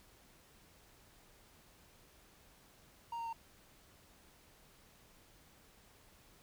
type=tone with pitch steps; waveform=triangle; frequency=932.3 / 923.2 / 914.2 Hz; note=A#5 / A#5 / A#5; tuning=0 / -17 / -34 cents; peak=-37 dBFS; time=3.12-3.33 s; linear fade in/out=5 ms; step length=70 ms; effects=pink hiss -64 dBFS RMS until 6.42 s